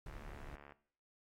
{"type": "noise with exponential decay", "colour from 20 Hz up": "brown", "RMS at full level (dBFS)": -45, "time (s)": [0.06, 0.48], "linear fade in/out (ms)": 2, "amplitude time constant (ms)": 90}
{"type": "click train", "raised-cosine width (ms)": 0.5, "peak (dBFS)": -39, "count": 48, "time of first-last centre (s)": [0.07, 0.722], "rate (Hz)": 72.1}
{"type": "noise", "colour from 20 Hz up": "brown", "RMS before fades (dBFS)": -50, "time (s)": [0.12, 0.56], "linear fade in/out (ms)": 10}
{"effects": ["noise-tail reverb RT60 0.6 s tail -19 dB re dry", "AAC 48 kbps"]}